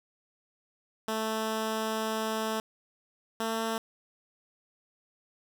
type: tone pair in turn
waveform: 10% pulse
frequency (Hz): 220 / 224.6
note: A3 / A3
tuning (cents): 0 / +36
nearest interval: unison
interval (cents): 36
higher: second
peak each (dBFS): -21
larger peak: neither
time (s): 1.08-2.6 / 3.4-3.78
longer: first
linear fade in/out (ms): 2
effects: none